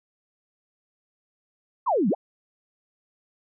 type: exponential two-way sweep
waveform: sine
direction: down then up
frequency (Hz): 1174.7 to 173.5 to 932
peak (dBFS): -19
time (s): 1.86-2.15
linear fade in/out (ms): 20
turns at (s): 2.09
effects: none